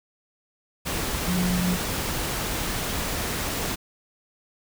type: tone in noise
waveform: sine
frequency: 180 Hz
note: F#3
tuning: 47 cents flat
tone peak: -22 dBFS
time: 1.27-1.77 s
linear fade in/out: 20 ms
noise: pink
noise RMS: -28 dBFS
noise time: 0.85-3.76 s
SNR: +3 dB
effects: none